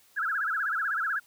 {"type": "tone with vibrato", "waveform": "sine", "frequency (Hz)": 1480, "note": "F#6", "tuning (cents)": 0, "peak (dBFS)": -26, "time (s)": [0.16, 1.2], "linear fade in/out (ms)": 20, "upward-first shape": "sine", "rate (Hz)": 16, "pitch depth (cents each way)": 230, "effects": ["white hiss -61 dBFS RMS until 1.26 s"]}